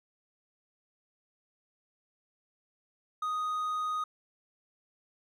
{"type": "tone", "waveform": "triangle", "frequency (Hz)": 1245, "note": "D#6", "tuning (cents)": 1, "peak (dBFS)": -28, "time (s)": [3.22, 4.04], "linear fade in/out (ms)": 5, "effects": []}